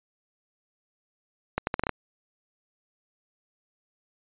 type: accelerating click train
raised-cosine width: 0.5 ms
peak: -10 dBFS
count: 7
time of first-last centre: 1.58-1.893 s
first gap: 91 ms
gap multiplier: 0.77
effects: resampled to 8000 Hz